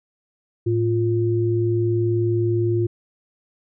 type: tone pair together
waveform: sine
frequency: 110.12 / 349.4 Hz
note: A2 / F4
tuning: +2 / +1 cents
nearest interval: octave + minor sixth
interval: 1999 cents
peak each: -20 dBFS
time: 0.66-2.87 s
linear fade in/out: 10 ms
effects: none